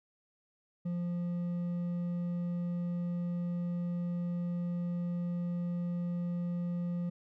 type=tone with hard clipping; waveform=triangle; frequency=174.61 Hz; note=F3; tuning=in tune; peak=-33 dBFS; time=0.85-7.1 s; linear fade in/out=10 ms; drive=7 dB; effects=none